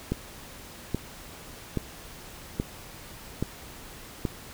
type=click train; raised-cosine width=3 ms; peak=-13 dBFS; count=6; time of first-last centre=0.12-4.252 s; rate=1.21 Hz; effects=pink hiss -45 dBFS RMS until 4.53 s